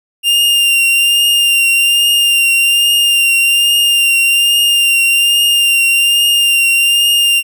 45% pulse tone with vibrato, 2794 Hz, F7, in tune, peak -8 dBFS, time 0.23-7.43 s, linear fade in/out 50 ms, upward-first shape triangle, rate 1.2 Hz, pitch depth 28 cents each way, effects none

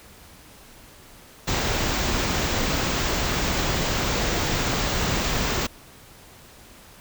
pink band-stop noise, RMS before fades -24 dBFS, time 1.47-5.67 s, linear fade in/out 10 ms, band 7700 to 15000 Hz, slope 96 dB/octave, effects pink hiss -48 dBFS RMS until 7 s

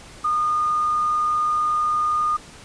sine tone with quantisation, 1222 Hz, D#6, 32 cents flat, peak -18 dBFS, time 0.24-2.37 s, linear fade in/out 10 ms, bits 7, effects pink hiss -43 dBFS RMS until 2.64 s + resampled to 22050 Hz

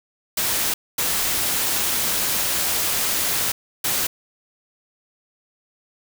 white noise bursts at uneven times, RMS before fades -22 dBFS, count 3, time 0.37-0.74 / 0.98-3.52 / 3.84-4.07 s, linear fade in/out 5 ms, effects none

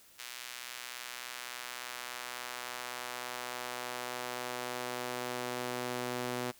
sawtooth tone with high-pass filter sweep, 123.47 Hz, B2, in tune, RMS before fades -40 dBFS, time 0.18-6.52 s, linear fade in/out 20 ms, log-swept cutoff 2300 to 280 Hz, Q 0.73, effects white hiss -60 dBFS RMS until 6.59 s

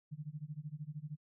sine tone with tremolo, 150 Hz, D3, 37 cents sharp, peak -38 dBFS, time 0.11-1.17 s, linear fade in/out 20 ms, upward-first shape sine, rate 13 Hz, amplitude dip 95%, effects none

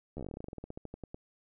slowing click train, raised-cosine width 2 ms, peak -28 dBFS, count 23, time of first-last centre 0.17-1.145 s, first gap 12 ms, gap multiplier 1.11, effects none

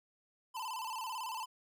square tone with vibrato, 950 Hz, A#5, 33 cents sharp, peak -39 dBFS, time 0.54-1.46 s, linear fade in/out 20 ms, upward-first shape square, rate 18 Hz, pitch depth 110 cents each way, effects none

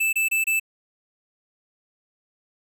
square tone bursts, 2637 Hz, E7, in tune, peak -20 dBFS, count 4, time 0-0.598 s, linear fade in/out 10 ms, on 130 ms, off 26 ms, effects none

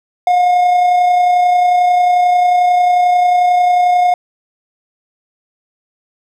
triangle tone with amplitude modulation, 717 Hz, F5, 45 cents sharp, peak -5 dBFS, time 0.27-4.14 s, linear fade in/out 2 ms, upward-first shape sine, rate 31.2 Hz, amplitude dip 30%, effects none

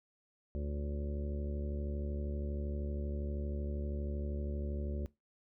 harmonic tone with a mistuned harmonic, 72.7 Hz, D2, 17 cents flat, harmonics 1 / 2 / 3 / 4 / 5 / 6 / 7 / 8, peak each -36 / -47 / -44 / -53 / -46 / -53 / -55 / -50 dBFS, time 0.55-5.06 s, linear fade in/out 0 ms, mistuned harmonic 8, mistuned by -34 cents, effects noise-tail reverb RT60 0.2 s tail -19 dB re dry

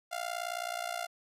sawtooth tone with amplitude modulation, 698.5 Hz, F5, in tune, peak -27 dBFS, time 0.11-1.07 s, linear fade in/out 20 ms, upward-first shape sine, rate 59.1 Hz, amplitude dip 90%, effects resampled to 32000 Hz

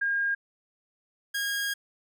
sine / sawtooth tone pair in turn, 1618 / 1632.1 Hz, G#6 / G#6, -46 / -31 cents, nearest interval unison, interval 15 cents, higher second, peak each -24 dBFS, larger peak neither, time 0.01-0.35 / 1.34-1.74 s, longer second, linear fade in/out 10 ms, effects none

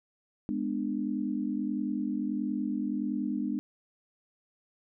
sine chord, G# diminished, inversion none, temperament just, 207.7 / 249.2 / 299 Hz, G#3 / B3 / D4, 0 / +16 / +31 cents, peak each -33 dBFS, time 0.49-3.59 s, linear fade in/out 0 ms, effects none

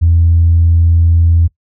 sine tone, 83.8 Hz, E2, 29 cents sharp, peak -5 dBFS, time 0.01-1.48 s, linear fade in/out 20 ms, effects noise-tail reverb RT60 0.1 s tail -20 dB re dry + tanh soft clip ceiling -1 dBFS

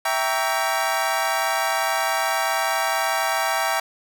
25% pulse chord, E diminished seventh, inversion none, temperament equal with one note detuned, 659.3 / 784 / 932.3 / 1130.7 Hz, E5 / G5 / Bb5 / Db6, 0 / 0 / 0 / +34 cents, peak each -22 / -21 / -23 / -25 dBFS, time 0.05-3.8 s, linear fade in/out 5 ms, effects none

